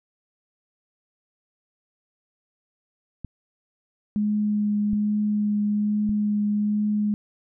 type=clicks; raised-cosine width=5 ms; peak=-21 dBFS; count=3; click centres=3.247 / 4.933 / 6.093 s
type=tone with vibrato; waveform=sine; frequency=208.8 Hz; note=G#3; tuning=10 cents sharp; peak=-20 dBFS; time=4.16-7.14 s; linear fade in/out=0 ms; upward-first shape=triangle; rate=1.2 Hz; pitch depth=12 cents each way
effects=none